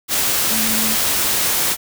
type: tone in noise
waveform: sine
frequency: 220 Hz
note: A3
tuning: in tune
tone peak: -24 dBFS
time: 0.49-0.97 s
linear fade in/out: 50 ms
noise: white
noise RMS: -18 dBFS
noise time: 0.08-1.77 s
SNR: -9 dB
effects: none